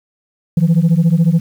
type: beating tone pair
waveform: sine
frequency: 159.7 / 173.7 Hz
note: D#3 / F3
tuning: +45 / -9 cents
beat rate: 14 Hz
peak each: -10 dBFS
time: 0.57-1.4 s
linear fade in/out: 5 ms
effects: tanh soft clip ceiling -6 dBFS + 7-bit